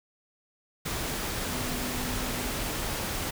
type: tone in noise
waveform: sine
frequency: 248 Hz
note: B3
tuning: 7 cents sharp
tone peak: -37 dBFS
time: 1.46-2.51 s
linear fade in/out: 10 ms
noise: pink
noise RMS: -32 dBFS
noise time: 0.85-3.31 s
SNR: -8 dB
effects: none